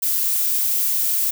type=noise; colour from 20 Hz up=violet; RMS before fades=-20 dBFS; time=0.02-1.31 s; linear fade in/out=10 ms; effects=none